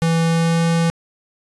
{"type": "tone with pitch glide", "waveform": "square", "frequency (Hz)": [165.1, 166.73], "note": ["E3", "E3"], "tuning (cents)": [3, 20], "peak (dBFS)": -15, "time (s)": [0.02, 0.9], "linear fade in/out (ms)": 0, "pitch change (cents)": 17, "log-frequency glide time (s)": [0.23, 0.64], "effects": ["resampled to 24000 Hz"]}